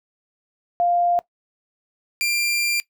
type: tone pair in turn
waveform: sine / sawtooth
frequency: 699 / 2380 Hz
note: F5 / D7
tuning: +1 / +22 cents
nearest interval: octave + major sixth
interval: 2121 cents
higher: second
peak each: -16 / -16 dBFS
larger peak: neither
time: 0.8-1.19 / 2.21-2.8 s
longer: second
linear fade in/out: 0 ms
effects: noise-tail reverb RT60 0.1 s tail -19 dB re dry